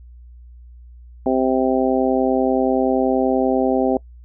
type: harmonic tone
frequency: 130.4 Hz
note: C3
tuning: 5 cents flat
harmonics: 2 / 3 / 4 / 5 / 6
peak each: -19 / -21 / -22 / -23 / -24 dBFS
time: 1.26-3.97 s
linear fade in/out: 2 ms
effects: noise-tail reverb RT60 0.1 s tail -24 dB re dry + added 60 Hz sine -39 dBFS peak until 4.24 s